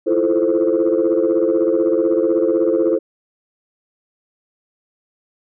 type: chord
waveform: sine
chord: F major seventh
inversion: third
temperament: equal with one note detuned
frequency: 329.6 / 345.6 / 440 / 523.3 Hz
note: E4 / F4 / A4 / C5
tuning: 0 / -18 / 0 / 0 cents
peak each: -18 dBFS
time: 0.06-2.99 s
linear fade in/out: 20 ms
effects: tanh soft clip ceiling -7 dBFS